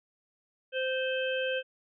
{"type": "harmonic tone", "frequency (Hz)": 520, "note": "C5", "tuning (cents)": -11, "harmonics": [1, 3, 5, 6], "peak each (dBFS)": [-30, -35, -37, -38], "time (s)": [0.72, 1.63], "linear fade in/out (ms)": 50, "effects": []}